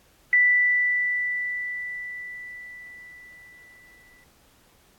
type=tone with exponential decay; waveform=sine; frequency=1975.5 Hz; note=B6; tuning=in tune; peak=-14 dBFS; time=0.33-4.24 s; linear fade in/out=1 ms; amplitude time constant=850 ms; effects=pink hiss -59 dBFS RMS until 4.98 s + AAC 64 kbps